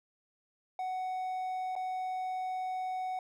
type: tone with dropouts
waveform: triangle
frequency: 744 Hz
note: F#5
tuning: 9 cents sharp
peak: -31 dBFS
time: 0.79-3.19 s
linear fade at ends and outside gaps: 2 ms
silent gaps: 1.754-1.762 s
effects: none